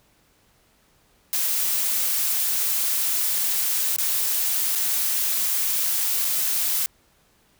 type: noise with dropouts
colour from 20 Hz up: blue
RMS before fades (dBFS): -23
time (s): 1.33-6.86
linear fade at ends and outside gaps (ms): 0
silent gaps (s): 3.963-3.984 / 4.752-4.757 / 6.246-6.25
effects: pink hiss -61 dBFS RMS until 7.59 s